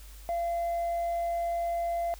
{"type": "tone with tanh clipping", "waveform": "sine", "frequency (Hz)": 685, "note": "F5", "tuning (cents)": -34, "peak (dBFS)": -28, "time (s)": [0.29, 2.14], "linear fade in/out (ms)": 0, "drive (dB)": 1, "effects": ["added 50 Hz sine -45 dBFS peak until 2.19 s", "white hiss -54 dBFS RMS until 2.19 s"]}